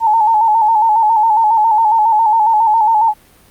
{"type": "tone with vibrato", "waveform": "sine", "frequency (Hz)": 880, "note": "A5", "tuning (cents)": 0, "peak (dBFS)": -8, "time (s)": [0, 3.14], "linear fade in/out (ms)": 50, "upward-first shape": "square", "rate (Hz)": 7.3, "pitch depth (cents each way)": 57, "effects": ["pink hiss -47 dBFS RMS until 3.5 s", "Opus 48 kbps"]}